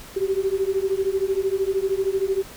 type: beating tone pair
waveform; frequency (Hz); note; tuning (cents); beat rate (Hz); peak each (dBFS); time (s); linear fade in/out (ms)
sine; 380 / 393; F#4 / G4; +46 / +4; 13; -23; 0.16-2.43; 10
effects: pink hiss -42 dBFS RMS until 2.56 s